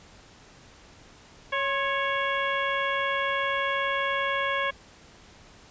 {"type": "harmonic tone with a mistuned harmonic", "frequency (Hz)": 554.4, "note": "C#5", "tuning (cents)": 0, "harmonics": [1, 2, 3, 4, 5, 6], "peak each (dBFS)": [-31, -29, -30, -32, -37, -37], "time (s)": [1.52, 4.71], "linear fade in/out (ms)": 10, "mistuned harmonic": 2, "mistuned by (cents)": -55, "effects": ["pink hiss -52 dBFS RMS until 5.7 s", "resampled to 16000 Hz"]}